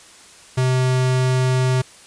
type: tone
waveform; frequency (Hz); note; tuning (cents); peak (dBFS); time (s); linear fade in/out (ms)
square; 128.6; C3; -30; -16; 0.57-1.82; 10
effects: white hiss -45 dBFS RMS until 2.06 s + resampled to 22050 Hz